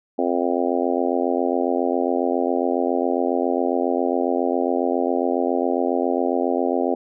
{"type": "harmonic tone", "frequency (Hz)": 87.31, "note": "F2", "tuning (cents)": 0, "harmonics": [3, 4, 5, 6, 7, 8, 9], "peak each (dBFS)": [-24, -25, -26, -27, -27, -28, -29], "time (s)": [0.18, 6.95], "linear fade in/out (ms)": 10, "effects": []}